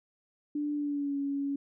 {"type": "tone with pitch glide", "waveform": "sine", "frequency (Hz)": [294.2, 280.1], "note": ["D4", "C#4"], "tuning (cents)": [3, 18], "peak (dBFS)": -29, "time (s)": [0.55, 1.56], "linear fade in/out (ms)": 5, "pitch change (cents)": -85, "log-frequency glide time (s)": [0.74, 1.17], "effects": []}